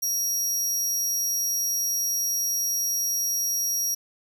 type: tone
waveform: sawtooth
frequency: 5670 Hz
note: F8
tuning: 25 cents sharp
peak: -21 dBFS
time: 0.02-3.95 s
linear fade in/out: 10 ms
effects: 10-bit